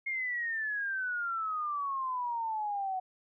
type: exponential sweep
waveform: sine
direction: down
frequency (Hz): 2153 to 740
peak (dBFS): -31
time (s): 0.06-3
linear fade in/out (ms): 10
effects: none